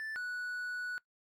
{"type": "tone pair in turn", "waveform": "triangle", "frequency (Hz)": [1760, 1474.9], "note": ["A6", "F#6"], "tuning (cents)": [0, -6], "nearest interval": "minor third", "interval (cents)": 306, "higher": "first", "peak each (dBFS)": [-36, -34], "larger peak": "second", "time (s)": [[0, 0.16], [0.16, 0.98]], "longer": "second", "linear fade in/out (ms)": 0, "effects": ["noise-tail reverb RT60 0.1 s tail -20 dB re dry"]}